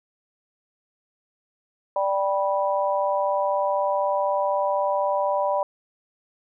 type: chord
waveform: sine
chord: G major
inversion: second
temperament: just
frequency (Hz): 588 / 784 / 980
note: D5 / G5 / B5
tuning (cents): +2 / 0 / -14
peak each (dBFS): -23 / -27 / -25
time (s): 1.96-5.63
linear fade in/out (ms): 2
effects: none